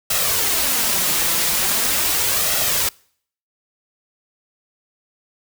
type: noise with flanger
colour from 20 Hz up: white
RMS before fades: -19 dBFS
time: 0.1-2.89 s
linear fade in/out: 5 ms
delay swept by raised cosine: 1.5 to 6 ms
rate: 0.41 Hz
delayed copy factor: +0.5
effects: noise-tail reverb RT60 0.6 s tail -26 dB re dry